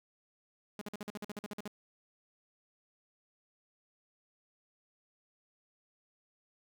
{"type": "tone bursts", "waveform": "sawtooth", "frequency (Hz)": 207.7, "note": "G#3", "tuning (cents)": 0, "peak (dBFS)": -35, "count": 13, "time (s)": [0.79, 1.678], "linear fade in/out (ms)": 2, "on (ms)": 24, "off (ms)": 48, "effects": ["12-bit"]}